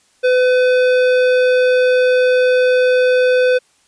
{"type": "tone with hard clipping", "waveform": "triangle", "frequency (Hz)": 504, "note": "B4", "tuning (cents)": 35, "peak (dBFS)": -12, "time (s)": [0.23, 3.59], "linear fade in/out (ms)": 20, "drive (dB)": 17, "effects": ["white hiss -56 dBFS RMS until 3.87 s", "resampled to 22050 Hz"]}